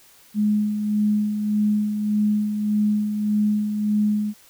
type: tone with tremolo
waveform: sine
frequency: 210 Hz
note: G#3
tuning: 19 cents sharp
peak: -16 dBFS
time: 0.34-4.34 s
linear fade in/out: 50 ms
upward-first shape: sine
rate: 1.7 Hz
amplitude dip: 50%
effects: white hiss -52 dBFS RMS until 4.49 s